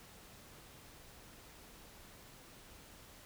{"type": "silence", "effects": ["pink hiss -57 dBFS RMS until 3.25 s"]}